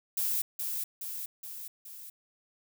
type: noise with echo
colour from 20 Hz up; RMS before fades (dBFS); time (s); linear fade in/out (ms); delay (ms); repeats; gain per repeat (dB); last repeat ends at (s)
violet; -30; 0.17-0.42; 5; 420; 4; -4; 2.1
effects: none